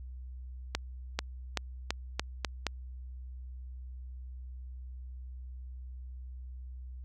accelerating click train, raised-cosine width 0.2 ms, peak -12 dBFS, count 7, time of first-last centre 0.75-2.667 s, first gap 440 ms, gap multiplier 0.87, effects added 63 Hz sine -41 dBFS peak until 7.04 s

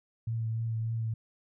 sine tone with vibrato, 113.1 Hz, A2, 48 cents sharp, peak -29 dBFS, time 0.27-1.14 s, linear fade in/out 5 ms, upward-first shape triangle, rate 3.4 Hz, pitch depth 25 cents each way, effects none

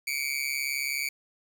sawtooth tone with amplitude modulation, 2287 Hz, D7, 47 cents flat, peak -21 dBFS, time 0.07-1.09 s, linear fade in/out 5 ms, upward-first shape sine, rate 139 Hz, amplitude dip 90%, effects 9-bit

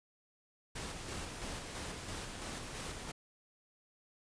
pink noise with tremolo, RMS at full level -42 dBFS, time 0.75-3.12 s, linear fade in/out 10 ms, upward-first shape square, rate 3 Hz, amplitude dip 30%, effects resampled to 22050 Hz

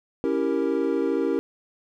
triangle chord, C# diminished seventh, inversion none, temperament equal, 277.2 / 329.6 / 392 / 466.2 Hz, C#4 / E4 / G4 / Bb4, 0 / 0 / 0 / 0 cents, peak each -25 dBFS, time 0.24-1.39 s, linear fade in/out 0 ms, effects none

